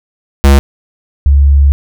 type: tone pair in turn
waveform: square / sine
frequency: 69.4 / 70.25 Hz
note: C#2 / C#2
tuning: +3 / +24 cents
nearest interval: unison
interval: 21 cents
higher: second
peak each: -3 dBFS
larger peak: neither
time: 0.44-0.59 / 1.26-1.72 s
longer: second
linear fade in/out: 0 ms
effects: none